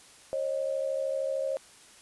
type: tone pair together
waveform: sine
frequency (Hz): 541 / 614.2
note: C#5 / D#5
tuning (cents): -42 / -23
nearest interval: major second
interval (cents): 219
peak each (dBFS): -29 / -33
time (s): 0.33-1.57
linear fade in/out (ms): 0
effects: white hiss -54 dBFS RMS until 2.01 s + resampled to 24000 Hz